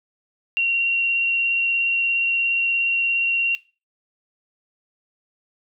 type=tone with vibrato; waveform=sine; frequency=2749 Hz; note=F7; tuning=28 cents flat; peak=-17 dBFS; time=0.57-3.55 s; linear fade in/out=0 ms; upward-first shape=sine; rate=17 Hz; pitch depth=10 cents each way; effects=noise-tail reverb RT60 0.3 s tail -19 dB re dry